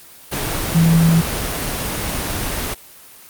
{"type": "tone in noise", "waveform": "sine", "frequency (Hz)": 165.1, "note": "E3", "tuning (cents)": 3, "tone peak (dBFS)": -10, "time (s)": [0.74, 1.22], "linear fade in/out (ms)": 20, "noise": "pink", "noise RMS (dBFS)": -22, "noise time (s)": [0.31, 2.75], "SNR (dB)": 9, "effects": ["white hiss -42 dBFS RMS until 3.29 s", "Opus 24 kbps"]}